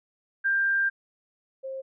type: tone pair in turn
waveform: sine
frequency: 1589 / 532.1 Hz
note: G6 / C5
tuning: +23 / +29 cents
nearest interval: octave + perfect fifth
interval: 1894 cents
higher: first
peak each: -21 / -32 dBFS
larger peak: first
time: 0.44-0.9 / 1.63-1.82 s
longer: first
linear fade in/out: 20 ms
effects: none